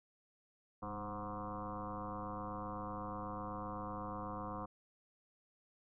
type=tone with frequency modulation; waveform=sine; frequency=628 Hz; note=D#5; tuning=16 cents sharp; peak=-40 dBFS; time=0.82-4.66 s; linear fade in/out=10 ms; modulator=107 Hz; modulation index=5.4; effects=none